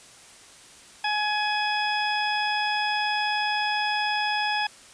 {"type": "harmonic tone", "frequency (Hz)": 841, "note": "G#5", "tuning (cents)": 22, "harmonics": [1, 2, 3, 4, 6], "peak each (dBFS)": [-26, -29, -31, -32, -34], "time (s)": [1.04, 4.67], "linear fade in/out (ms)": 5, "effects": ["white hiss -49 dBFS RMS until 4.93 s", "resampled to 22050 Hz"]}